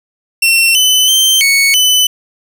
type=tone with pitch steps; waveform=sawtooth; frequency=2710 / 3021 / 3120 / 2217 / 3007 Hz; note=E7 / F#7 / G7 / C#7 / F#7; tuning=+47 / +35 / -9 / 0 / +27 cents; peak=-4 dBFS; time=0.42-2.07 s; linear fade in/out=5 ms; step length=330 ms; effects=none

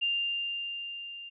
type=tone with level ramp; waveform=sine; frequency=2794 Hz; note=F7; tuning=in tune; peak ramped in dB=-25 to -41 dBFS; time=0.01-1.3 s; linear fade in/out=20 ms; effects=none

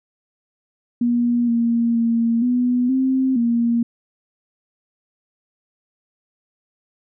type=tone with pitch steps; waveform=sine; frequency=239.5 / 233.4 / 231.1 / 246.8 / 262.4 / 234.6 Hz; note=A#3 / A#3 / A#3 / B3 / C4 / A#3; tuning=+47 / +2 / -15 / -1 / +5 / +11 cents; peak=-15 dBFS; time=1.01-3.83 s; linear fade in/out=5 ms; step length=470 ms; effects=none

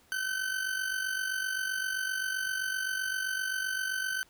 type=tone with amplitude modulation; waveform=40% pulse; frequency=1528 Hz; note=G6; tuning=45 cents flat; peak=-27 dBFS; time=0.12-4.23 s; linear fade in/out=0 ms; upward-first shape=sine; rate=47.7 Hz; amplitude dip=60%; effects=pink hiss -63 dBFS RMS until 4.29 s

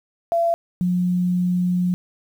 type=tone pair in turn; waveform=sine; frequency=677 / 179.31 Hz; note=E5 / F3; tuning=+46 / +46 cents; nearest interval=octave + major seventh; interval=2300 cents; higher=first; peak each=-16 / -17 dBFS; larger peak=first; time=0.32-0.54 / 0.81-1.94 s; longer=second; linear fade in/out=0 ms; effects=8-bit

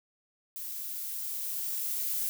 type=noise with level ramp; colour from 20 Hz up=violet; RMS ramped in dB=-39 to -31 dBFS; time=0.56-2.29 s; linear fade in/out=0 ms; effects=none

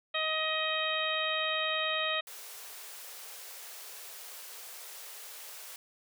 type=harmonic tone; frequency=629 Hz; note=D#5; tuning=19 cents sharp; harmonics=1 / 2 / 3 / 4 / 5 / 6; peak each=-36 / -36 / -36 / -36 / -36 / -36 dBFS; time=0.14-2.21 s; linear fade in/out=10 ms
type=high-pass noise; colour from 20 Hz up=white; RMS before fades=-46 dBFS; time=2.27-5.76 s; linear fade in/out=2 ms; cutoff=390 Hz; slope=96 dB/octave
effects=none

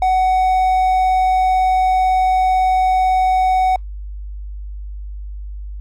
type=tone; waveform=triangle; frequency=747 Hz; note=F#5; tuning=16 cents sharp; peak=-10 dBFS; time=0.02-3.76 s; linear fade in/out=2 ms; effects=added 50 Hz sine -26 dBFS peak until 5.8 s + Opus 48 kbps

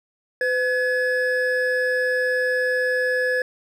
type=tone pair together; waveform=triangle; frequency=505.4 / 1700 Hz; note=B4 / G#6; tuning=+40 / +40 cents; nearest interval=octave + major sixth; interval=2100 cents; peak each=-20 dBFS; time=0.41-3.42 s; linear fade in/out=2 ms; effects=none

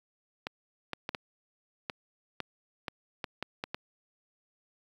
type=clicks; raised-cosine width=0.3 ms; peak=-17 dBFS; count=11; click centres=0.469 / 0.933 / 1.091 / 1.148 / 1.898 / 2.403 / 2.882 / 3.242 / 3.426 / 3.639 / 3.745 s; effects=high-pass 100 Hz 12 dB/octave + 9-bit

